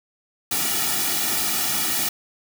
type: noise with comb filter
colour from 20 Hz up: white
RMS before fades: -23 dBFS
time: 0.51-2.09 s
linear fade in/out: 5 ms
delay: 1.9 ms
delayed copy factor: -0.85
effects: none